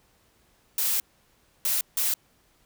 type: noise bursts at uneven times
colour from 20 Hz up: blue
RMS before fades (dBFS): -25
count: 3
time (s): 0.78-1 / 1.65-1.81 / 1.97-2.14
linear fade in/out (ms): 2
effects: pink hiss -64 dBFS RMS until 2.65 s